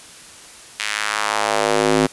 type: tone with high-pass filter sweep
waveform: square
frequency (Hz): 52.9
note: G#1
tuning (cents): +33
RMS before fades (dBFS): -19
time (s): 0.79-2.07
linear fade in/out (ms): 10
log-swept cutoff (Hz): 2300 to 260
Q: 1.5
effects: white hiss -41 dBFS RMS until 2.12 s + resampled to 24000 Hz